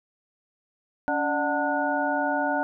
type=tone cluster; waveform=sine; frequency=283.4 / 596 / 739 / 892 / 1458 Hz; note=C#4 / D5 / F#5 / A5 / F#6; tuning=+38 / +25 / -2 / +23 / -26 cents; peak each=-29 dBFS; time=1.08-2.63 s; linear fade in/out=0 ms; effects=none